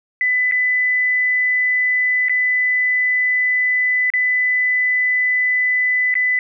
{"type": "tone with dropouts", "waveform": "sine", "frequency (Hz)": 2000, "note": "B6", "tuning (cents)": 21, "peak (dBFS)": -14, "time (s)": [0.21, 6.39], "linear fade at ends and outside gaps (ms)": 1, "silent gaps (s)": [[0.513, 0.521], [2.285, 2.295], [4.102, 4.137], [6.141, 6.153]], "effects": []}